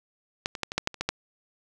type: clicks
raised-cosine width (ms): 0.2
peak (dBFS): -9 / -17 / -10 / -16 / -7 / -7 / -24 / -11 / -8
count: 9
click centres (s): 0.459 / 0.552 / 0.633 / 0.719 / 0.78 / 0.874 / 0.943 / 1.01 / 1.09
effects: none